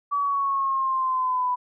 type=exponential sweep; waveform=sine; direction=down; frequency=1147 to 989 Hz; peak=-21 dBFS; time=0.11-1.56 s; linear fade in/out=20 ms; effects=none